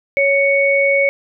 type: tone pair together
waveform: sine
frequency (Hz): 556.2 / 2225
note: C#5 / C#7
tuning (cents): +6 / +6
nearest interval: 2 octaves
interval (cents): 2400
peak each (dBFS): -14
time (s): 0.17-1.09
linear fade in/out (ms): 0
effects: none